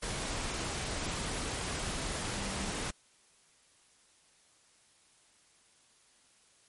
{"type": "tone in noise", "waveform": "sine", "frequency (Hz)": 196.7, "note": "G3", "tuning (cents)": 6, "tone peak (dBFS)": -41, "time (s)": [2.35, 2.71], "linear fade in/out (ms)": 10, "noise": "pink", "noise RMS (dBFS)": -36, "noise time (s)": [0.02, 2.91], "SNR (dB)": -8, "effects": ["white hiss -65 dBFS RMS until 6.68 s", "MP3 48 kbps"]}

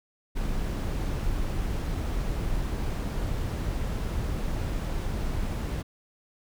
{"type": "noise", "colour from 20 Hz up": "brown", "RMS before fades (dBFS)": -29, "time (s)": [0.35, 5.83], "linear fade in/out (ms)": 20, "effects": []}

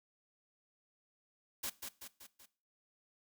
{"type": "noise with echo", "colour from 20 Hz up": "white", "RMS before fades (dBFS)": -39, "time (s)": [1.63, 1.7], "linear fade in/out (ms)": 10, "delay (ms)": 190, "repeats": 4, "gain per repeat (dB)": -5, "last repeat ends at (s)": 2.46, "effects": ["noise-tail reverb RT60 0.4 s tail -19 dB re dry"]}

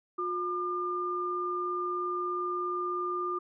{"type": "tone pair together", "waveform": "sine", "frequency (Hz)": [357.6, 1202.8], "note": ["F4", "D6"], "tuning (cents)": [41, 41], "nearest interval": "octave + major sixth", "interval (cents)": 2100, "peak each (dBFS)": [-34, -31], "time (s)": [0.18, 3.39], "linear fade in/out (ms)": 10, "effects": []}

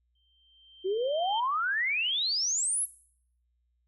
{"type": "tone with exponential growth", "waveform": "sine", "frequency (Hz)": 3136, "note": "G7", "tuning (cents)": 0, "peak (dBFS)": -32, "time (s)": [0.15, 1.4], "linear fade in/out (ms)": 5, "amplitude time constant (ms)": 270}
{"type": "exponential sweep", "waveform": "sine", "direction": "up", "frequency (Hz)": [361.2, 11450], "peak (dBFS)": -26, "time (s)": [0.84, 2.86], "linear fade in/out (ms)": 20}
{"effects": ["noise-tail reverb RT60 0.6 s tail -17 dB re dry", "added 60 Hz sine -70 dBFS peak until 3.87 s"]}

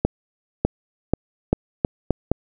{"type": "accelerating click train", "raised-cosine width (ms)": 2, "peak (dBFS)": -3, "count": 7, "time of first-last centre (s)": [0.05, 2.316], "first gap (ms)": 600, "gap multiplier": 0.81, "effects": []}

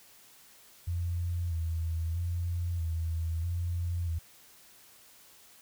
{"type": "tone with vibrato", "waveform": "sine", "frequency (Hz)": 84.3, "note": "E2", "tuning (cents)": 39, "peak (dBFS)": -29, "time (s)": [0.87, 4.19], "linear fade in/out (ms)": 10, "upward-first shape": "square", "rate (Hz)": 0.78, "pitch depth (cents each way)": 48, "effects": ["white hiss -57 dBFS RMS until 5.61 s"]}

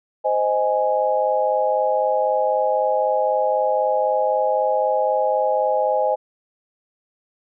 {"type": "chord", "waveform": "sine", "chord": "Ab major", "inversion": "first", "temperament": "just", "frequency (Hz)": [519.1, 623, 830.6], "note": ["C5", "Eb5", "Ab5"], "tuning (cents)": [-14, 2, 0], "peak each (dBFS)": -21, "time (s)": [0.24, 6.16], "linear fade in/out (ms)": 20, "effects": []}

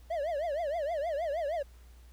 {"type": "tone with vibrato", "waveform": "triangle", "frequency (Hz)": 622.3, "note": "D#5", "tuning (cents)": 0, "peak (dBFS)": -28, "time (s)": [0.1, 1.63], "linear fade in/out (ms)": 10, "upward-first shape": "triangle", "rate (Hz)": 6.4, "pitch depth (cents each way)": 240, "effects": ["added 60 Hz sine -51 dBFS peak until 2.12 s", "pink hiss -64 dBFS RMS until 2.12 s"]}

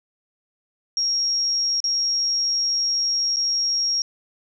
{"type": "tone with dropouts", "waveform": "sine", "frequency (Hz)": 5588, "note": "F8", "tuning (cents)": 0, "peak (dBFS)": -19, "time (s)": [0.97, 4.02], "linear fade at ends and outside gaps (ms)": 1, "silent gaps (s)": [[1.803, 1.841], [3.361, 3.368]], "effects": []}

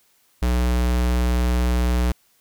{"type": "tone", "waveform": "square", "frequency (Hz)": 61, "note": "B1", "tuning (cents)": -21, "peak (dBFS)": -18, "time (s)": [0.42, 2.12], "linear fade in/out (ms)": 5, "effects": ["white hiss -61 dBFS RMS until 2.4 s"]}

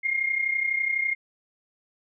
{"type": "tone pair together", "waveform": "sine", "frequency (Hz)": [2125, 2157], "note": ["C7", "C#7"], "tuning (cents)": [26, -48], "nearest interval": "unison", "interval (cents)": 26, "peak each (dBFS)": [-24, -29], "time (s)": [0.03, 1.15], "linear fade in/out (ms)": 20, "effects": []}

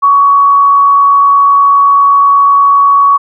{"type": "tone with frequency modulation", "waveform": "sine", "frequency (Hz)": 1123, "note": "C#6", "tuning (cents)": 22, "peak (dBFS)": -3, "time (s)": [0.02, 3.18], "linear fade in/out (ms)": 20, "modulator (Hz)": 68.9, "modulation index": 0.21, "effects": []}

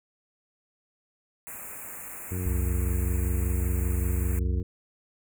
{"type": "band-stop noise", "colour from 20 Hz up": "white", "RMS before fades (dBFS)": -40, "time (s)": [1.47, 4.39], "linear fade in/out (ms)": 0, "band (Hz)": [2600, 6900], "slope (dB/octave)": 96}
{"type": "harmonic tone", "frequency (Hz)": 90.6, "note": "F#2", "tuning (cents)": -36, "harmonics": [1, 2, 3, 4, 5], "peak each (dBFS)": [-29, -36, -40, -41, -43], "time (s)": [2.31, 4.63], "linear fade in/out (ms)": 5}
{"type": "tone", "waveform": "sine", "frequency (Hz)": 65.41, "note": "C2", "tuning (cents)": 0, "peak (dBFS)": -25, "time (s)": [2.46, 4.6], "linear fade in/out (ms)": 0}
{"effects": []}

